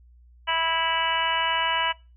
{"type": "harmonic tone", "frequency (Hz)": 327.7, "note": "E4", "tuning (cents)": -10, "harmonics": [2, 3, 4, 5, 6, 7, 8, 9], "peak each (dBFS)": [-34, -26, -34, -30, -33, -32, -35, -27], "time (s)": [0.47, 1.93], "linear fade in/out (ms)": 20, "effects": ["noise-tail reverb RT60 0.3 s tail -22 dB re dry", "added 60 Hz sine -50 dBFS peak until 2.16 s"]}